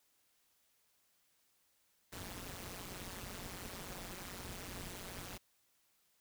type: noise with amplitude modulation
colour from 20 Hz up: pink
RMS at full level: -43 dBFS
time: 2.12-5.38 s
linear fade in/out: 10 ms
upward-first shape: sine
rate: 183 Hz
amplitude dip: 100%
effects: white hiss -75 dBFS RMS until 6.2 s